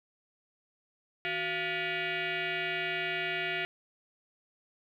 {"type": "tone with frequency modulation", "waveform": "sine", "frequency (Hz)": 160, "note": "D#3", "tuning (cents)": 49, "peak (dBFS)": -30, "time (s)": [1.25, 3.65], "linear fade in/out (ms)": 0, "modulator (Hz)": 530, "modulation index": 5.2, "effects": ["11-bit"]}